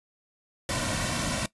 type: noise with comb filter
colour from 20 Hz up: pink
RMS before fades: -29 dBFS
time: 0.69-1.46 s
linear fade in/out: 2 ms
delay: 2.4 ms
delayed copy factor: -0.65
effects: noise-tail reverb RT60 0.1 s tail -18 dB re dry + resampled to 24000 Hz